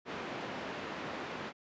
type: band-pass noise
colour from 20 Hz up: pink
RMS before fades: -41 dBFS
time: 0.05-1.53 s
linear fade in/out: 50 ms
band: 220 to 2500 Hz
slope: 12 dB/octave
effects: resampled to 16000 Hz